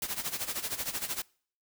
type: noise with tremolo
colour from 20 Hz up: white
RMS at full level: -32 dBFS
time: 0.02-1.22 s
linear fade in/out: 2 ms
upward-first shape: sine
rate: 13 Hz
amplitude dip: 80%
effects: noise-tail reverb RT60 0.5 s tail -25 dB re dry